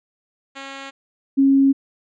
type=tone pair in turn; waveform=5% pulse / sine; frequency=272.9 / 272.9 Hz; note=C#4 / C#4; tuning=-27 / -27 cents; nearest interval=unison; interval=0 cents; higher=neither; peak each=-21 / -11 dBFS; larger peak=second; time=0.55-0.91 / 1.37-1.73 s; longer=neither; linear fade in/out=20 ms; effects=resampled to 16000 Hz